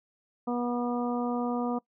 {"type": "harmonic tone", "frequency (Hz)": 242.4, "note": "B3", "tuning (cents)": -32, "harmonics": [1, 2, 3, 4, 5], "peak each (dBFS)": [-29, -34, -35, -39, -40], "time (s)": [0.47, 1.79], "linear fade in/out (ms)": 10, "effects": ["noise-tail reverb RT60 0.1 s tail -22 dB re dry"]}